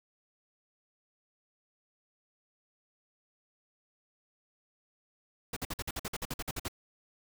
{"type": "noise bursts", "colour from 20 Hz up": "pink", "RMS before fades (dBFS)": -36, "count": 14, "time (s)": [5.53, 6.683], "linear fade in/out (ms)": 5, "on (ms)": 35, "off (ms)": 51, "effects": []}